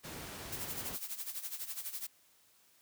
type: noise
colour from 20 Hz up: pink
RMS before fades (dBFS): -45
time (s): 0.03-0.97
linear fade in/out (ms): 20
type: noise with tremolo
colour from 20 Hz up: blue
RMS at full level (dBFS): -39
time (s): 0.52-2.07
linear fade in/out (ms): 5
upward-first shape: sine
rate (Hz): 12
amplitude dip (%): 75
effects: white hiss -67 dBFS RMS until 2.81 s + high-pass 60 Hz 12 dB/octave